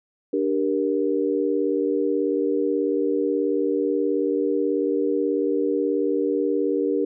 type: chord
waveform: sine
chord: G minor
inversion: second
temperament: just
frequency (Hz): 294 / 392 / 470.4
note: D4 / G4 / Bb4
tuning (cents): +2 / 0 / +16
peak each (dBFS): -24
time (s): 0.33-7.05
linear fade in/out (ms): 5
effects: none